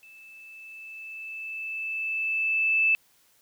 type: tone with level ramp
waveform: sine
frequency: 2631 Hz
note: E7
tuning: 4 cents flat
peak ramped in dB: -48 to -18 dBFS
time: 0.03-2.95 s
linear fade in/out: 0 ms
effects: white hiss -63 dBFS RMS until 3.41 s